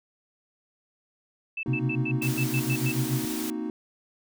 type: tone bursts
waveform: sine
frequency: 2637 Hz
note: E7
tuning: in tune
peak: -29 dBFS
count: 9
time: 1.57-2.92 s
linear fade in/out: 5 ms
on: 62 ms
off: 99 ms
type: chord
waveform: triangle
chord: C half-diminished seventh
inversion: third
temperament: equal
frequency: 233.1 / 261.6 / 311.1 / 370 Hz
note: Bb3 / C4 / Eb4 / Gb4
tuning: 0 / 0 / 0 / 0 cents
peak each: -32 / -36 / -30 / -36 dBFS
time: 1.66-3.7 s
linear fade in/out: 2 ms
type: tone with tremolo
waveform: sine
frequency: 130.81 Hz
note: C3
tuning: in tune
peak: -22 dBFS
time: 1.68-3.25 s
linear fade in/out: 0 ms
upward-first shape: sine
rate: 7 Hz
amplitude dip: 95%
type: noise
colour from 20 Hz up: white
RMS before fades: -36 dBFS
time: 2.22-3.5 s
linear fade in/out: 0 ms
effects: none